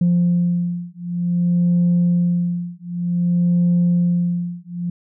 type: beating tone pair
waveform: sine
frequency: 174.4 / 174.94 Hz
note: F3 / F3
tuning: -2 / +3 cents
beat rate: 0.54 Hz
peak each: -17 / -17 dBFS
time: 0.01-4.9 s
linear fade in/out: 5 ms
effects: tanh soft clip ceiling -10 dBFS